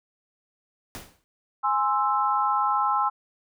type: noise with exponential decay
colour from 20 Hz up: pink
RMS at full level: -35 dBFS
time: 0.95-1.24 s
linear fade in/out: 0 ms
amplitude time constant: 62 ms
type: chord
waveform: sine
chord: Ab augmented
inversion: none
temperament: equal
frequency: 830.6 / 1046.5 / 1318.5 Hz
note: Ab5 / C6 / E6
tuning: 0 / 0 / 0 cents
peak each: -25 dBFS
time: 1.63-3.1 s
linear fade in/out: 20 ms
effects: none